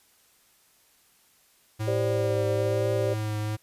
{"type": "tone with vibrato", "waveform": "square", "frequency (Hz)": 108.3, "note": "A2", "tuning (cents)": -27, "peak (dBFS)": -28, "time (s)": [1.79, 3.57], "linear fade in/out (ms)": 20, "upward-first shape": "triangle", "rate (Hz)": 1.1, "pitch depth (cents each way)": 38}
{"type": "chord", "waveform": "sine", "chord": "G suspended fourth", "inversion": "none", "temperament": "equal", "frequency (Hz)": [392, 523.3, 587.3], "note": ["G4", "C5", "D5"], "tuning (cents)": [0, 0, 0], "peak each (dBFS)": -29, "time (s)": [1.87, 3.14], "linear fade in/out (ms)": 10}
{"effects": ["white hiss -62 dBFS RMS until 3.62 s", "resampled to 32000 Hz"]}